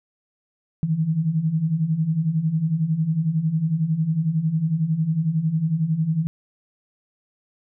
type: beating tone pair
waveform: sine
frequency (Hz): 152.3 / 163.3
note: D#3 / E3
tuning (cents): -37 / -16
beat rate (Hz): 11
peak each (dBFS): -25 / -20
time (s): 0.83-6.27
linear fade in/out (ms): 0
effects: none